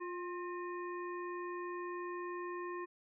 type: harmonic tone with a mistuned harmonic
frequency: 353 Hz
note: F4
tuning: 19 cents sharp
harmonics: 1 / 3 / 5 / 7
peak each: -41 / -44 / -50 / -57 dBFS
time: 0-2.86 s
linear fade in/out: 20 ms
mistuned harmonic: 5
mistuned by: +56 cents
effects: none